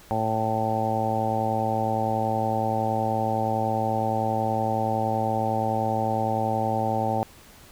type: harmonic tone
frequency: 110.7 Hz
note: A2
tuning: 11 cents sharp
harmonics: 1 / 2 / 3 / 4 / 5 / 6 / 7 / 8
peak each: -30 / -31 / -35 / -35 / -30 / -34 / -26 / -32 dBFS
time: 0.11-7.23 s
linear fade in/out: 0 ms
effects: pink hiss -50 dBFS RMS until 7.71 s